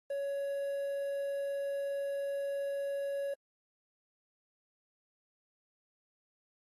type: tone with quantisation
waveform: triangle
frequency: 559 Hz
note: C#5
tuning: 14 cents sharp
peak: -31 dBFS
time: 0.1-3.34 s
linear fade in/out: 5 ms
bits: 10
effects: AAC 32 kbps